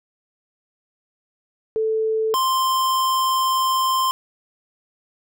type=tone pair in turn; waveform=sine / square; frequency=440 / 1046.5 Hz; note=A4 / C6; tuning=0 / 0 cents; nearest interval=octave + minor third; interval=1500 cents; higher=second; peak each=-18 dBFS; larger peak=neither; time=1.76-2.34 / 2.34-4.11 s; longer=second; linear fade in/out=0 ms; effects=none